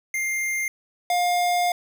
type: tone pair in turn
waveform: square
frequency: 2107 / 708.4 Hz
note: C7 / F5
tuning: +12 / +24 cents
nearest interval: octave + perfect fifth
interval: 1888 cents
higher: first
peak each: -24 / -20 dBFS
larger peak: second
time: 0.14-0.68 / 1.1-1.72 s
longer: second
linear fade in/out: 2 ms
effects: none